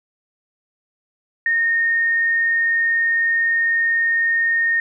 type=tone; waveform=sine; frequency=1841 Hz; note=A#6; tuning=22 cents flat; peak=-15 dBFS; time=1.46-4.8 s; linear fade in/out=2 ms; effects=none